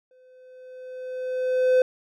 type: tone with exponential growth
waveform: triangle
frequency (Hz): 510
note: C5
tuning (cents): -44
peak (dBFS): -12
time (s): 0.11-1.82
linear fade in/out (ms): 2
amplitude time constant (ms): 370
effects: none